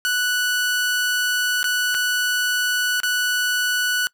sawtooth tone with dropouts, 1480 Hz, F#6, in tune, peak -15 dBFS, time 0.05-4.07 s, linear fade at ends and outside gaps 0 ms, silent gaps 1.63-1.642 / 1.944-1.948 / 3.002-3.033 s, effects noise-tail reverb RT60 0.1 s tail -23 dB re dry

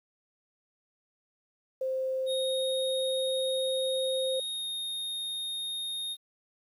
sine tone, 523.3 Hz, C5, in tune, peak -28 dBFS, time 1.81-4.4 s, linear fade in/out 5 ms
square tone with pitch glide, 3729 to 3699 Hz, A#7 to A#7, 0 to -14 cents, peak -33 dBFS, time 2.26-6.17 s, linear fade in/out 50 ms, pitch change -14 cents, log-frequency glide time 4.5-4.67 s
effects 10-bit

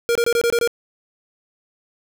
square tone bursts, 470 Hz, A#4, 14 cents sharp, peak -16 dBFS, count 7, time 0.09-0.675 s, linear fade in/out 0 ms, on 63 ms, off 24 ms, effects none

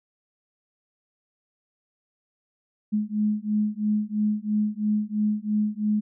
sine beating tone pair, 209.8 / 212.8 Hz, G#3 / G#3, +18 / +42 cents, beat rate 3 Hz, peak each -25 dBFS, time 2.92-6.01 s, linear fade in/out 20 ms, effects none

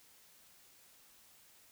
silence, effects white hiss -63 dBFS RMS until 1.71 s

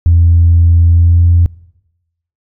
sine tone with pitch glide, 84.6 to 86.03 Hz, E2 to F2, +45 to -26 cents, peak -3 dBFS, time 0.06-1.46 s, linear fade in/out 0 ms, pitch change +29 cents, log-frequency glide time 0.88-1.27 s, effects noise-tail reverb RT60 0.9 s tail -23 dB re dry + tanh soft clip ceiling 0 dBFS

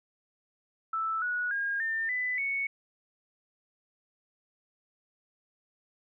sine tone with pitch steps, 1318.5 / 1463 / 1623.3 / 1801.1 / 1998.5 / 2217 Hz, E6 / F#6 / G#6 / A6 / B6 / C#7, 0 / -20 / -40 / +40 / +20 / 0 cents, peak -28 dBFS, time 0.93-2.67 s, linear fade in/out 5 ms, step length 290 ms, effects none

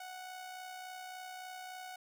sawtooth tone with amplitude modulation, 740 Hz, F#5, in tune, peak -39 dBFS, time 0-1.96 s, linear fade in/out 5 ms, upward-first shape sine, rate 63.5 Hz, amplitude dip 40%, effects none

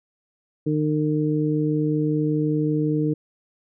harmonic tone, 152.1 Hz, D#3, 39 cents flat, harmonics 1 / 2 / 3, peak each -23 / -22 / -27 dBFS, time 0.66-3.14 s, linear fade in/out 10 ms, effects none

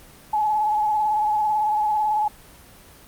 sine tone with vibrato, 850 Hz, G#5, 40 cents sharp, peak -18 dBFS, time 0.33-2.28 s, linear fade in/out 5 ms, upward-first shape triangle, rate 18 Hz, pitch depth 43 cents each way, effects pink hiss -47 dBFS RMS until 3.07 s + Opus 24 kbps

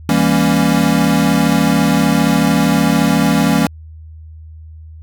square chord, E diminished seventh, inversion none, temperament equal with one note detuned, 164.81 / 199.65 / 233.1 / 277.2 Hz, E3 / G3 / Bb3 / Db4, 0 / +32 / 0 / 0 cents, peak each -17 dBFS, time 0.09-3.67 s, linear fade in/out 2 ms, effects added 79 Hz sine -32 dBFS peak until 5.02 s

